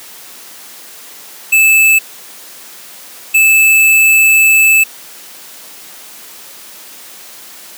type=tone bursts at uneven times; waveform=square; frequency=2623 Hz; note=E7; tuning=9 cents flat; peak=-6 dBFS; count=2; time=1.52-1.99 / 3.34-4.84 s; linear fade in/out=10 ms; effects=white hiss -34 dBFS RMS until 7.77 s + high-pass 200 Hz 12 dB/octave